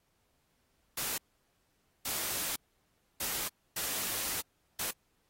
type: noise bursts at uneven times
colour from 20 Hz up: white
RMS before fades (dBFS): -35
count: 5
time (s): 0.97-1.18 / 2.05-2.56 / 3.2-3.48 / 3.76-4.41 / 4.79-4.91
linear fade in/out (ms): 5
effects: pink hiss -75 dBFS RMS until 5.29 s + AAC 48 kbps